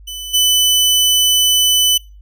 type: tone with level steps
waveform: sawtooth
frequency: 3000 Hz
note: F#7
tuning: 23 cents sharp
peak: -22 / -7 dBFS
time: 0.07-1.98 s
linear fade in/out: 10 ms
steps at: 0.33 s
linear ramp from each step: 20 ms
effects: noise-tail reverb RT60 0.3 s tail -24 dB re dry + added 50 Hz sine -37 dBFS peak until 2.21 s